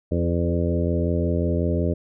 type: harmonic tone with a mistuned harmonic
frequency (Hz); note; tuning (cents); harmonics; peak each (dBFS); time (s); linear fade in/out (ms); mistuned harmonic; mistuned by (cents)
85.5; F2; -36; 1 / 2 / 3 / 4 / 5 / 6 / 7; -23 / -26 / -28 / -29 / -30 / -31 / -31; 0.11-1.94; 10; 5; +16
effects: none